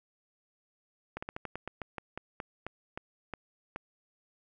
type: slowing click train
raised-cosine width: 0.5 ms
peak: -22 dBFS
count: 15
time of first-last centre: 1.17-3.761 s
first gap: 55 ms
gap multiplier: 1.17
effects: none